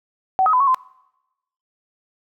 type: tone with pitch steps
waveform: sine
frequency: 758 / 1268 / 1007 / 1108 / 1031 Hz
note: F#5 / D#6 / B5 / C#6 / C6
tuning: +42 / +32 / +33 / -1 / -26 cents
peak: -13 dBFS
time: 0.39-0.745 s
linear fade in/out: 0 ms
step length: 71 ms
effects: noise-tail reverb RT60 0.9 s tail -23 dB re dry

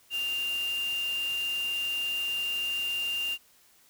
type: tone in noise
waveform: sine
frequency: 2794 Hz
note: F7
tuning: in tune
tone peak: -28 dBFS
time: 0.1-3.38 s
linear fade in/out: 50 ms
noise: white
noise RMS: -43 dBFS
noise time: 0.1-3.38 s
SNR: +12 dB
effects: white hiss -61 dBFS RMS until 3.89 s

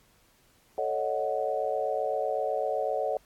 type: chord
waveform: sine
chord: D# half-diminished seventh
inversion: second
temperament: equal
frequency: 440 / 554.4 / 622.3 / 740 Hz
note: A4 / C#5 / D#5 / F#5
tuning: 0 / 0 / 0 / 0 cents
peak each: -33 / -31 / -32 / -32 dBFS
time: 0.78-3.17 s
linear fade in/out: 2 ms
effects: pink hiss -63 dBFS RMS until 3.25 s + AAC 64 kbps

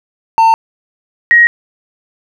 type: tone pair in turn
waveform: triangle / sine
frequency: 900 / 1887.9 Hz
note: A5 / A#6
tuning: +39 / +21 cents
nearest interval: octave + minor second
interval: 1282 cents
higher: second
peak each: -3 dBFS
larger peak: neither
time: 0.38-0.54 / 1.31-1.47 s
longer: neither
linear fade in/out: 0 ms
effects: none

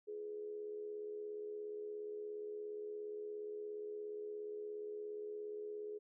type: tone with amplitude modulation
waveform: sine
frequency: 419.8 Hz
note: G#4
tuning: 19 cents sharp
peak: -40 dBFS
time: 0.07-5.99 s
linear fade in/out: 20 ms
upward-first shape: sine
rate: 77.1 Hz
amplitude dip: 50%
effects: none

